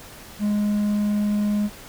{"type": "tone", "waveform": "triangle", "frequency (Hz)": 207.7, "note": "G#3", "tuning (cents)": 0, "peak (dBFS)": -17, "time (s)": [0.39, 1.7], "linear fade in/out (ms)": 50, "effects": ["pink hiss -42 dBFS RMS until 1.88 s"]}